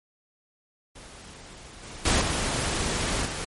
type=noise with level steps; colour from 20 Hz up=pink; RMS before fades=-45 / -41 / -22 / -27 / -32 dBFS; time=0.95-3.45 s; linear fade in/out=10 ms; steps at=1.83 / 2.05 / 2.21 / 3.25 s; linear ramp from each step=5 ms; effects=MP3 48 kbps